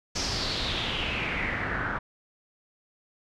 pink noise with low-pass filter sweep, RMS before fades -30 dBFS, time 0.15-1.99 s, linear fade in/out 10 ms, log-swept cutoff 5700 to 1400 Hz, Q 4.5, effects none

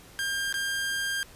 sawtooth tone with dropouts, 1600 Hz, G6, 35 cents sharp, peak -24 dBFS, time 0.19-1.23 s, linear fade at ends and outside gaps 0 ms, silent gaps 0.526-0.541 s, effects pink hiss -51 dBFS RMS until 1.35 s + resampled to 32000 Hz

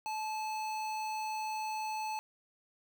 square tone with notch filter, 867 Hz, A5, 26 cents flat, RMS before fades -37 dBFS, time 0.06-2.19 s, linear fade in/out 0 ms, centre 11000 Hz, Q 1.2, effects 10-bit

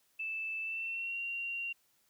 sine tone with pitch glide, 2637 to 2760 Hz, E7 to F7, 0 to -21 cents, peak -35 dBFS, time 0.19-1.73 s, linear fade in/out 10 ms, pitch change +79 cents, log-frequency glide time 0.61-1.2 s, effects white hiss -72 dBFS RMS until 2.09 s

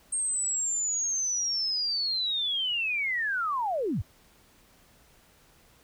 sine linear sweep, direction down, 8580 to 59.9 Hz, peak -26 dBFS, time 0.12-4.02 s, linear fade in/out 10 ms, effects pink hiss -60 dBFS RMS until 5.83 s

